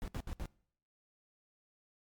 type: noise bursts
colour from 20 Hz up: brown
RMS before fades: -39 dBFS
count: 4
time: 0.02-0.456 s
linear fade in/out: 0 ms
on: 58 ms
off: 68 ms
effects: noise-tail reverb RT60 0.6 s tail -23 dB re dry + MP3 96 kbps